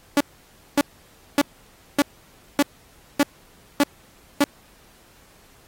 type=tone bursts; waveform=sawtooth; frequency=286.5 Hz; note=D4; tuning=43 cents flat; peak=-10 dBFS; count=8; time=0.17-4.44 s; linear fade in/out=2 ms; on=35 ms; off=570 ms; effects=pink hiss -54 dBFS RMS until 5.67 s + AAC 48 kbps

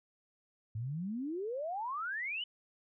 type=exponential sweep; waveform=sine; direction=up; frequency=103.83 to 3046 Hz; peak=-35 dBFS; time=0.75-2.44 s; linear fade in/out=5 ms; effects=none

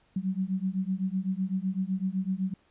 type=beating tone pair; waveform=sine; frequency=185 / 192.9 Hz; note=F#3 / G3; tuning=0 / -28 cents; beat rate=7.9 Hz; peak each=-30 dBFS; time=0.16-2.54 s; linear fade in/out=5 ms; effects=pink hiss -66 dBFS RMS until 2.7 s + resampled to 8000 Hz

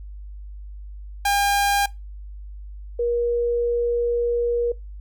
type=tone pair in turn; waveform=sawtooth / sine; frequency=805 / 476 Hz; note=G5 / A#4; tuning=+46 / +36 cents; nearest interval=major sixth; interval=910 cents; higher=first; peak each=-14 / -19 dBFS; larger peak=first; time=1.25-1.86 / 2.99-4.72 s; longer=second; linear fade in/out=5 ms; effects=noise-tail reverb RT60 0.2 s tail -21 dB re dry + added 50 Hz sine -34 dBFS peak until 5 s

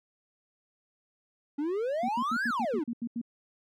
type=exponential two-way sweep; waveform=triangle; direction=up then down; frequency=277.2 to 1735 to 277.2 Hz; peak=-26 dBFS; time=1.58-2.84 s; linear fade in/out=10 ms; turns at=2.46 s
type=tone bursts; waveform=sine; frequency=235.2 Hz; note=A#3; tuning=16 cents sharp; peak=-30 dBFS; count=9; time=2.03-3.215 s; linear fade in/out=5 ms; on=57 ms; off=84 ms
effects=none

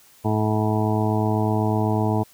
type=harmonic tone; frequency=108 Hz; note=A2; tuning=32 cents flat; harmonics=1 / 2 / 3 / 4 / 6 / 7 / 8 / 9; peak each=-22 / -25 / -27 / -28 / -30 / -30 / -31 / -32 dBFS; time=0.24-2.24 s; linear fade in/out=20 ms; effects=white hiss -53 dBFS RMS until 2.33 s

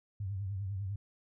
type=tone with vibrato; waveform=sine; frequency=98 Hz; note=G2; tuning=in tune; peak=-34 dBFS; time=0.2-0.96 s; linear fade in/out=5 ms; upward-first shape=triangle; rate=10 Hz; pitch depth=120 cents each way; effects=none

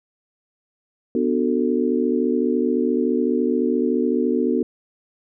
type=chord; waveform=sine; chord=B minor seventh; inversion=none; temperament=just; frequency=246.9 / 296.3 / 370.4 / 444.5 Hz; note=B3 / D4 / F#4 / A4; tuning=0 / +15 / +2 / +18 cents; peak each=-21 / -24 / -23 / -24 dBFS; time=1.15-4.63 s; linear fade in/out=2 ms; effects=none

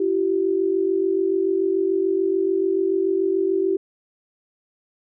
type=tone pair together; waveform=sine; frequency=337.1 / 384 Hz; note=E4 / G4; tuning=+39 / -36 cents; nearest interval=major second; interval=225 cents; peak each=-23 / -19 dBFS; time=0-3.77 s; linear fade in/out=5 ms; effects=none

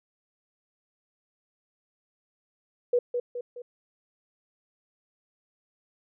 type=tone with echo; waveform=sine; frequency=487 Hz; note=B4; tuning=24 cents flat; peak=-19 dBFS; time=2.93-2.99 s; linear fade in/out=5 ms; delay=210 ms; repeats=3; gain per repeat=-6 dB; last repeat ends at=3.62 s; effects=none

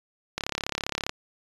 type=click train; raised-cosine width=0.2 ms; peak=-10 dBFS; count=26; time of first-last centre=0.38-1.094 s; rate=35 Hz; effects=resampled to 24000 Hz

